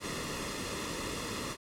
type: noise with comb filter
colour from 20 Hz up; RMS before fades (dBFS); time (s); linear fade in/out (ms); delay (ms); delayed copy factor
pink; -37; 0-1.57; 50; 1.3; -0.65
effects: low-pass 9000 Hz 12 dB/octave